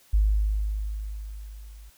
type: tone with level ramp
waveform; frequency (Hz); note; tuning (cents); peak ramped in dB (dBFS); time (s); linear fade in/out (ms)
sine; 52; G#1; +3; -16 to -43; 0.13-1.9; 10
effects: white hiss -58 dBFS RMS until 1.97 s